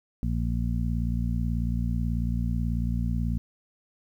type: harmonic tone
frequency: 58.27 Hz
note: A#1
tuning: in tune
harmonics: 1 / 2 / 3 / 4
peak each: -27 / -30 / -32 / -33 dBFS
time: 0.23-3.38 s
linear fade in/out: 0 ms
effects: 10-bit